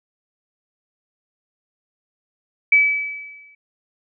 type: tone with exponential decay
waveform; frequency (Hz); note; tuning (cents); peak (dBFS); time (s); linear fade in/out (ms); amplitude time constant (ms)
sine; 2295; D7; -40; -8; 2.72-3.55; 5; 180
effects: none

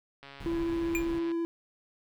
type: click train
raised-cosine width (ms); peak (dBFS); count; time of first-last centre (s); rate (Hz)
0.3; -31; 152; 0.23-1.316; 139
type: noise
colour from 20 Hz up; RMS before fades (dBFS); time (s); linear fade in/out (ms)
brown; -41; 0.4-1.19; 5
type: tone with vibrato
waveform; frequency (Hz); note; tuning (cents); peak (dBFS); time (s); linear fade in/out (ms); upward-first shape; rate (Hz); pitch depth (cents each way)
triangle; 335; E4; +28; -26; 0.46-1.45; 0; sine; 15; 8
type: tone with exponential decay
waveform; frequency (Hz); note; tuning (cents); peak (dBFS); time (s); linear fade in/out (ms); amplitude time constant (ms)
square; 2405; D7; +41; -27; 0.95-1.08; 0; 27
effects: none

